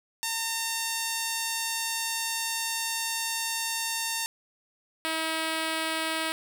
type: tone pair in turn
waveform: 5% pulse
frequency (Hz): 910 / 320.6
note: A#5 / E4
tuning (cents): -42 / -48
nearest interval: octave + tritone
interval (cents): 1806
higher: first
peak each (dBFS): -16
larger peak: neither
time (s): 0.23-4.26 / 5.05-6.32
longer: first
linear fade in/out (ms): 0
effects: none